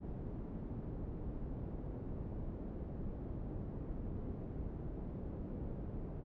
pink low-pass noise, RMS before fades -43 dBFS, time 0-6.24 s, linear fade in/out 50 ms, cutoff 380 Hz, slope 12 dB/octave, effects none

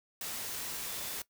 sine tone in noise, 3520 Hz, A7, in tune, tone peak -50 dBFS, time 0.88-1.17 s, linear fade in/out 2 ms, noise white, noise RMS -39 dBFS, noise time 0.21-1.22 s, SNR -14 dB, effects noise-tail reverb RT60 0.1 s tail -19 dB re dry

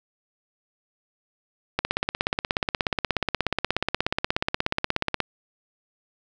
click train, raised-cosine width 0.3 ms, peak -6 dBFS, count 58, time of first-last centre 1.79-5.203 s, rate 16.7 Hz, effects none

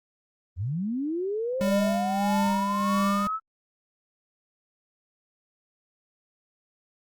sine linear sweep, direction up, 77.78 to 1318.5 Hz, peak -26 dBFS, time 0.56-3.4 s, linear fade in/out 50 ms
square tone with tremolo, 200 Hz, G3, 35 cents sharp, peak -23 dBFS, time 1.61-3.27 s, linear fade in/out 0 ms, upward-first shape sine, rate 1.6 Hz, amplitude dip 50%
effects Opus 24 kbps

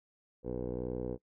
10% pulse tone with low-pass filter, 61.74 Hz, B1, in tune, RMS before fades -37 dBFS, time 0.43-1.18 s, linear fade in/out 50 ms, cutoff 500 Hz, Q 6.1, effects noise-tail reverb RT60 0.1 s tail -25 dB re dry

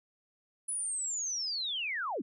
sine linear sweep, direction down, 10110 to 181.5 Hz, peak -32 dBFS, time 0.68-2.22 s, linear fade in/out 10 ms, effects none

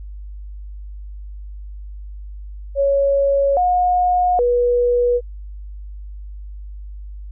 sine tone with pitch steps, 556 / 721 / 485.9 Hz, C#5 / F#5 / B4, +5 / -45 / -28 cents, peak -13 dBFS, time 2.75-5.21 s, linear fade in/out 50 ms, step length 820 ms, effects added 50 Hz sine -30 dBFS peak until 7.31 s

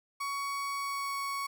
35% pulse tone with pitch glide, 1120 to 1113.5 Hz, C#6 to C#6, +18 to +7 cents, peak -31 dBFS, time 0.2-1.47 s, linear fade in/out 10 ms, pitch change -11 cents, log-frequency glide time 0.78-1.17 s, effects none

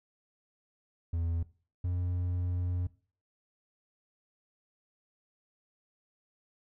triangle tone pair in turn, 83.9 / 89.16 Hz, E2 / F2, +31 / +36 cents, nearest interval minor second, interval 105 cents, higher second, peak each -27 / -27 dBFS, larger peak neither, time 1.13-1.43 / 1.84-2.87 s, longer second, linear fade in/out 5 ms, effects noise-tail reverb RT60 0.4 s tail -19 dB re dry

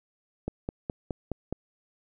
click train, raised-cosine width 2 ms, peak -17 dBFS, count 6, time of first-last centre 0.48-1.526 s, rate 4.78 Hz, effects none

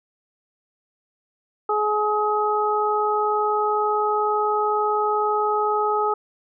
harmonic tone, 422.1 Hz, G#4, 28 cents sharp, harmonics 1 / 2 / 3, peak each -23 / -23 / -23 dBFS, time 1.69-6.14 s, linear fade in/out 5 ms, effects none

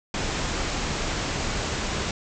pink low-pass noise, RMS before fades -28 dBFS, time 0.14-2.11 s, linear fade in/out 2 ms, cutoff 7700 Hz, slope 96 dB/octave, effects none

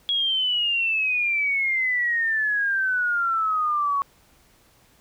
sine exponential sweep, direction down, 3336 to 1108.7 Hz, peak -20 dBFS, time 0.09-4.02 s, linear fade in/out 0 ms, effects pink hiss -58 dBFS RMS until 5 s

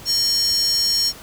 square tone with high-pass filter, 610 Hz, D#5, 34 cents flat, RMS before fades -19 dBFS, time 0.05-1.13 s, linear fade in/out 50 ms, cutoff 5300 Hz, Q 9, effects pink hiss -40 dBFS RMS until 1.22 s

